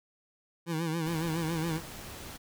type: tone with vibrato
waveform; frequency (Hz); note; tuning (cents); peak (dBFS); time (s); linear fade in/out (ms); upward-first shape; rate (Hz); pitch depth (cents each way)
25% pulse; 163.2; E3; -17; -26; 0.66-1.81; 50; sine; 7.2; 80
type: noise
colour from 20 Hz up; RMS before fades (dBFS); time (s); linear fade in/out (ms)
pink; -44; 1.05-2.38; 20
effects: none